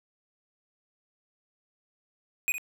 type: tone with echo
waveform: square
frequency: 2489 Hz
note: D#7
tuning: in tune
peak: -24 dBFS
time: 2.48-2.52 s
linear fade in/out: 0 ms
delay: 61 ms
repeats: 1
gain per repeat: -10 dB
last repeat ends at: 2.581 s
effects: none